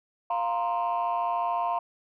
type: chord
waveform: sine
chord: F suspended fourth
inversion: none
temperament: equal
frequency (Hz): 698.5 / 932.3 / 1046.5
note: F5 / Bb5 / C6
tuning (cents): 0 / 0 / 0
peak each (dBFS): -27 / -28 / -29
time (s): 0.3-1.79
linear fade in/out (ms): 5
effects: tanh soft clip ceiling -20 dBFS